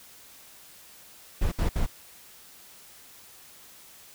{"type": "noise bursts", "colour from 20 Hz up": "brown", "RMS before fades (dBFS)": -24, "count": 3, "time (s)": [1.41, 1.864], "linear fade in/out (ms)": 10, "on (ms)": 110, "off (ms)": 62, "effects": ["white hiss -51 dBFS RMS until 4.14 s"]}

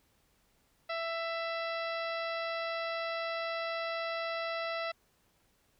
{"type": "harmonic tone with a mistuned harmonic", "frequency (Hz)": 664, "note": "E5", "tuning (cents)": 12, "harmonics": [1, 2, 3, 4, 5, 6, 7, 8], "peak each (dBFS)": [-36, -39, -41, -44, -50, -47, -51, -53], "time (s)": [0.89, 4.92], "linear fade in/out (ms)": 10, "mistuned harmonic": 7, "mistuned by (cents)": 27, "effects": ["pink hiss -71 dBFS RMS until 5.79 s"]}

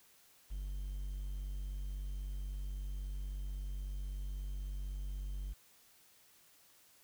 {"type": "tone with quantisation", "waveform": "triangle", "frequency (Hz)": 48.14, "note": "G1", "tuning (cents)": -31, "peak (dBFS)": -36, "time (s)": [0.5, 5.54], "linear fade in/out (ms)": 20, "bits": 11, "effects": ["white hiss -65 dBFS RMS until 7.03 s"]}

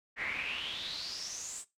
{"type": "noise with band-pass filter sweep", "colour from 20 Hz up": "brown", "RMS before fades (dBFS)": -39, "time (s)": [0.16, 1.65], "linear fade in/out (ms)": 50, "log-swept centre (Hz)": [1900, 8200], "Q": 7.8, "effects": ["noise-tail reverb RT60 0.2 s tail -17 dB re dry"]}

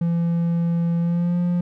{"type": "tone with pitch glide", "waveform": "triangle", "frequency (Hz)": [169.4, 175.68], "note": ["E3", "F3"], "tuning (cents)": [48, 11], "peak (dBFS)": -16, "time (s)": [0.01, 1.61], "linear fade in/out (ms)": 5, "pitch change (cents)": 63, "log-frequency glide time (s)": [0.99, 1.38], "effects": []}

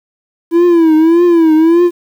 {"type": "tone with vibrato", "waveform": "triangle", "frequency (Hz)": 331, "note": "E4", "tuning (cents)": 7, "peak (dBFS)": -3, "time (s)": [0.51, 1.91], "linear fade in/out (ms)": 50, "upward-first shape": "triangle", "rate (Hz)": 1.7, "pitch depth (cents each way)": 120, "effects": ["7-bit"]}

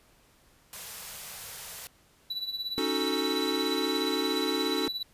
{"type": "band-stop noise", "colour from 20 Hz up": "white", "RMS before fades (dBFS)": -41, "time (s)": [0.73, 1.87], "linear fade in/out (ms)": 0, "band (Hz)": [220, 400], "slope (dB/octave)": 96}
{"type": "tone with tremolo", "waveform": "triangle", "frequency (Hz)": 3951, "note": "B7", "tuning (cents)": 0, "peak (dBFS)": -27, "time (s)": [2.3, 5.03], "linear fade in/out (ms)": 5, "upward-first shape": "triangle", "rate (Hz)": 17, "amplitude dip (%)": 80}
{"type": "chord", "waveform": "square", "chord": "D# half-diminished seventh", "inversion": "third", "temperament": "equal", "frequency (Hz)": [277.2, 311.1, 370, 440], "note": ["C#4", "D#4", "F#4", "A4"], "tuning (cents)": [0, 0, 0, 0], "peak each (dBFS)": -34, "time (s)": [2.78, 4.88], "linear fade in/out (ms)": 0}
{"effects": ["pink hiss -62 dBFS RMS until 5.13 s", "resampled to 32000 Hz"]}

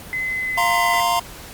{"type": "tone with pitch glide", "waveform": "sine", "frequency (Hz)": [2038, 2012], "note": ["C7", "B6"], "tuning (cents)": [-46, 32], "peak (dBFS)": -21, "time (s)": [0.13, 1], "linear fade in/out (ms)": 0, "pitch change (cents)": -22, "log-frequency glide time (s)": [0.33, 0.8]}
{"type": "chord", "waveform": "square", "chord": "F suspended fourth", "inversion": "none", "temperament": "equal", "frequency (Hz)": [698.5, 932.3, 1046.5], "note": ["F5", "Bb5", "C6"], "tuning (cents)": [0, 0, 0], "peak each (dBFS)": -22, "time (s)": [0.57, 1.2], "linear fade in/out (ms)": 10}
{"effects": ["pink hiss -38 dBFS RMS until 1.53 s", "Opus 48 kbps"]}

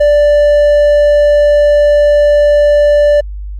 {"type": "tone", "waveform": "triangle", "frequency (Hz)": 587, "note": "D5", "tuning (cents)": -1, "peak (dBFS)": -3, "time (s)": [0, 3.21], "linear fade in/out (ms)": 10, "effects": ["added 50 Hz sine -20 dBFS peak until 3.59 s", "Opus 32 kbps"]}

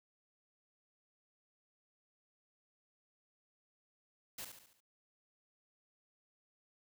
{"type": "noise with echo", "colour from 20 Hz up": "white", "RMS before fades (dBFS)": -45, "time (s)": [4.38, 4.45], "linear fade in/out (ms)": 5, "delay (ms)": 71, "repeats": 5, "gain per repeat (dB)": -6, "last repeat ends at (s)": 4.805, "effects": []}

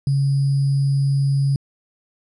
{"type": "tone with sample-and-hold", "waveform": "sine", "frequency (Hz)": 138.59, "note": "C#3", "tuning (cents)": 0, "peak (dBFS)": -15, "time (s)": [0.07, 1.56], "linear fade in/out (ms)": 2, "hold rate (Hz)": 4900, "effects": ["resampled to 24000 Hz"]}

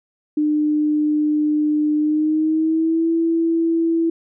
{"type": "tone with pitch glide", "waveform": "sine", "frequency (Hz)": [301.3, 330.5], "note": ["D4", "E4"], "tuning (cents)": [44, 5], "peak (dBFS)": -15, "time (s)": [0.37, 4.1], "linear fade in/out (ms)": 5, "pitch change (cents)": 161, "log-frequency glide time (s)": [1.98, 3.1], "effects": []}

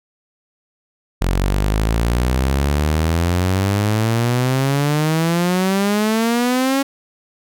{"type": "exponential sweep", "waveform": "sawtooth", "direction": "up", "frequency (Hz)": [44, 277.2], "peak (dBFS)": -11, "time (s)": [1.21, 6.83], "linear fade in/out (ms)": 10, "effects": []}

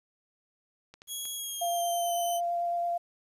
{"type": "clicks", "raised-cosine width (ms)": 0.2, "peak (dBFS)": -31, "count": 3, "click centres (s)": [0.94, 1.019, 1.254]}
{"type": "tone with pitch glide", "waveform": "10% pulse", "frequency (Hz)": [3322, 3046], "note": ["G#7", "F#7"], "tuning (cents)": [0, 50], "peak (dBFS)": -27, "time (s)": [1.07, 2.41], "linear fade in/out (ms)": 50, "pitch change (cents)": -150, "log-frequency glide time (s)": [1.35, 2.14]}
{"type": "tone with vibrato", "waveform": "sine", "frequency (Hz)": 692, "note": "F5", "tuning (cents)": -16, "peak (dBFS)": -27, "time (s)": [1.61, 2.98], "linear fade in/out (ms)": 10, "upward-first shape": "triangle", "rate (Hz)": 9, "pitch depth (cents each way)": 11}
{"effects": ["resampled to 32000 Hz", "10-bit"]}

